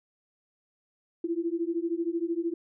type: beating tone pair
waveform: sine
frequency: 330.6 / 343.6 Hz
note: E4 / F4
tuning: +5 / -28 cents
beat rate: 13 Hz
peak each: -30 dBFS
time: 1.24-2.54 s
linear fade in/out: 5 ms
effects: none